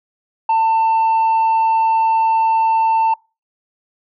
sine tone, 895 Hz, A5, 29 cents sharp, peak -9 dBFS, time 0.49-3.14 s, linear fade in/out 5 ms, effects noise-tail reverb RT60 0.3 s tail -26 dB re dry + tanh soft clip ceiling -11 dBFS

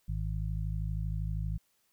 harmonic tone, 52.7 Hz, G#1, 26 cents sharp, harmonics 1 / 2 / 3, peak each -33 / -36 / -38 dBFS, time 0.08-1.58 s, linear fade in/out 10 ms, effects white hiss -73 dBFS RMS until 1.92 s

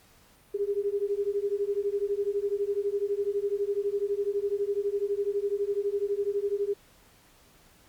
sine beating tone pair, 398.6 / 410.6 Hz, G4 / G#4, +29 / -20 cents, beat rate 12 Hz, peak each -29 dBFS, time 0.54-6.74 s, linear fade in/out 10 ms, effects pink hiss -59 dBFS RMS until 7.88 s + Opus 48 kbps

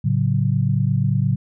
sine chord, F# minor, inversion first, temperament equal with one note detuned, 110 / 138.59 / 184.25 Hz, A2 / C#3 / F#3, 0 / 0 / -7 cents, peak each -20 / -19 / -23 dBFS, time 0.04-1.36 s, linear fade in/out 10 ms, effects none

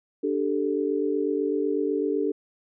sine chord, D suspended fourth, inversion none, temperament equal, 293.7 / 392 / 440 Hz, D4 / G4 / A4, 0 / 0 / 0 cents, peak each -27 dBFS, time 0.23-2.32 s, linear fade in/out 10 ms, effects none

